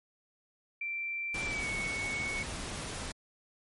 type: tone with pitch glide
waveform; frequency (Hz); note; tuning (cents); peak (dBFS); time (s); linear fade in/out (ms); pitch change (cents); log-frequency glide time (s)
sine; 2349 to 2217; D7 to C#7; 0 to 0; -33; 0.81-2.43; 5; -100; 1.46-1.69
type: noise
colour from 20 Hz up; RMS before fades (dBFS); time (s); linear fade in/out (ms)
pink; -39; 1.34-3.12; 5
effects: MP3 48 kbps